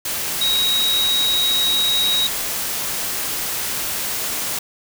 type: tone in noise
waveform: sine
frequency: 3812 Hz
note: A#7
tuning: 38 cents sharp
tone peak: -16 dBFS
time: 0.41-2.27 s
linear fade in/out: 5 ms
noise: white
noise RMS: -24 dBFS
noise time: 0.05-4.59 s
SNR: +5 dB
effects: none